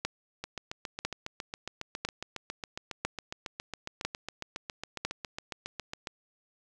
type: two click trains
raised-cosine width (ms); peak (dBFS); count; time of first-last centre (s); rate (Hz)
0.2; -19 / -13; 42 / 6; 0.44-6.072 / 0.05-5.05; 7.28 / 1
effects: none